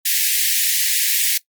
white high-pass noise, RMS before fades -18 dBFS, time 0.05-1.38 s, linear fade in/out 10 ms, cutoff 1700 Hz, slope 96 dB/octave, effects noise-tail reverb RT60 0.1 s tail -19 dB re dry + Opus 32 kbps

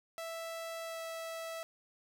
sawtooth tone with pitch glide, 659.3 to 655.5 Hz, E5 to E5, 0 to -10 cents, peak -36 dBFS, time 0.18-1.63 s, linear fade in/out 0 ms, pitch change -10 cents, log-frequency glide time 0.83-1 s, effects none

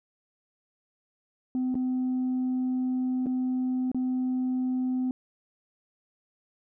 sine tone with dropouts, 255.2 Hz, C4, 43 cents flat, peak -23 dBFS, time 1.55-5.11 s, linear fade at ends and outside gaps 1 ms, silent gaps 1.744-1.753 / 3.26-3.267 / 3.916-3.946 s, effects tanh soft clip ceiling -23 dBFS

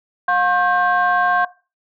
sine tone cluster, 716 / 1078 / 1574 Hz, F5 / C#6 / G6, +43 / -49 / +7 cents, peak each -18 dBFS, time 0.28-1.45 s, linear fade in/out 5 ms, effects noise-tail reverb RT60 0.3 s tail -17 dB re dry + tanh soft clip ceiling -7 dBFS

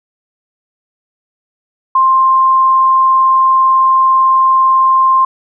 sine tone, 1053 Hz, C6, 11 cents sharp, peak -6 dBFS, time 1.95-5.25 s, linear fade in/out 5 ms, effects none

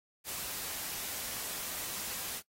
white noise, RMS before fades -39 dBFS, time 0.24-2.42 s, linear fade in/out 50 ms, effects noise-tail reverb RT60 0.1 s tail -19 dB re dry + AAC 48 kbps

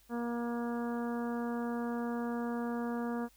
harmonic tone, 237 Hz, A#3, 29 cents sharp, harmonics 1 / 2 / 3 / 4 / 5 / 6 / 7, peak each -34 / -40 / -44 / -46 / -48 / -50 / -51 dBFS, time 0.09-3.29 s, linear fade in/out 50 ms, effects added 50 Hz sine -66 dBFS peak until 3.36 s + white hiss -66 dBFS RMS until 3.36 s

